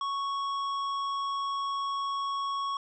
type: tone with hard clipping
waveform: sine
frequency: 1108.7 Hz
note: C#6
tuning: in tune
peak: -31 dBFS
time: 0.01-2.77 s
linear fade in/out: 2 ms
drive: 9 dB
effects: resampled to 24000 Hz